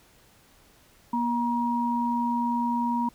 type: tone pair together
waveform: sine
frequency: 238.8 / 950 Hz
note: A#3 / A#5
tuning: +42 / +33 cents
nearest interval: 2 octaves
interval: 2391 cents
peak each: -26 dBFS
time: 1.13-3.09 s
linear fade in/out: 5 ms
effects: pink hiss -58 dBFS RMS until 3.14 s